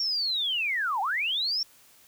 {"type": "linear two-way sweep", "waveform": "sine", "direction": "down then up", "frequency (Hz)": [5560, 742, 5560], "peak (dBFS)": -25, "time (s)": [0, 1.63], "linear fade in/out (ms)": 2, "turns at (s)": 1.01, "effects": ["white hiss -57 dBFS RMS until 2.07 s"]}